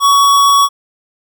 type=tone; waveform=square; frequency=1123 Hz; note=C#6; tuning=22 cents sharp; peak=-7 dBFS; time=0-0.69 s; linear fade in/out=50 ms; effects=none